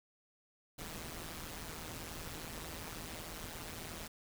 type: noise with amplitude modulation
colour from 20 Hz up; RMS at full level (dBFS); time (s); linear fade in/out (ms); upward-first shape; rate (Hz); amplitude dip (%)
pink; -42; 0.78-4.08; 10; sine; 162; 80
effects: none